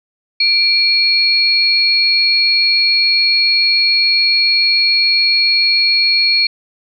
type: tone pair together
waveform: sine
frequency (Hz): 2349 / 4321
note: D7 / C#8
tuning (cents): 0 / -45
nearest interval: major seventh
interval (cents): 1055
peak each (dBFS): -15 / -11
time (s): 0.4-6.47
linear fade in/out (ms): 5
effects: none